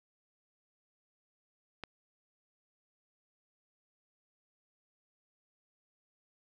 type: click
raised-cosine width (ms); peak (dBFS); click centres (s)
0.3; -24; 1.837
effects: none